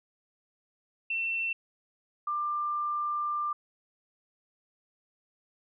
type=tone pair in turn; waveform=sine; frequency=2694 / 1190 Hz; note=E7 / D6; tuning=+37 / +22 cents; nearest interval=octave + major second; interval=1415 cents; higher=first; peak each=-28 dBFS; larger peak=neither; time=1.1-1.53 / 2.27-3.53 s; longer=second; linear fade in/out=5 ms; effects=none